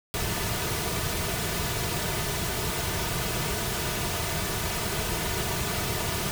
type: noise with comb filter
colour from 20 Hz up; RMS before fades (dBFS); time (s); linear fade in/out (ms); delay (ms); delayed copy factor
pink; -29; 0.14-6.31; 0; 3.7; -0.6
effects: none